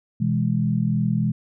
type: chord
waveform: sine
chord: E major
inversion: second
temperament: equal with one note detuned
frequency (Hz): 125.19 / 164.81 / 207.7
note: B2 / E3 / G#3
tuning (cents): +24 / 0 / 0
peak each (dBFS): -23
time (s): 0.2-1.32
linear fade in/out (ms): 10
effects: none